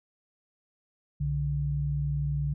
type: tone pair together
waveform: sine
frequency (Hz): 64.57 / 144.5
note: C2 / D3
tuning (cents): -22 / -28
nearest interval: octave + major second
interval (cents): 1394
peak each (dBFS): -32 / -27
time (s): 1.2-2.54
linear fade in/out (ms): 10
effects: none